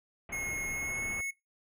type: low-pass noise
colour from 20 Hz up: pink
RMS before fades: -44 dBFS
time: 0.29-1.21 s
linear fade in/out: 2 ms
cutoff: 2700 Hz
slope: 48 dB/octave
type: tone with pitch glide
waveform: square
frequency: 2165 to 2194 Hz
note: C#7 to C#7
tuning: -41 to -18 cents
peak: -34 dBFS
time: 0.32-1.31 s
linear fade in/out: 10 ms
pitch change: +23 cents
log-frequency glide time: 0.72-1.04 s
effects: noise-tail reverb RT60 0.2 s tail -20 dB re dry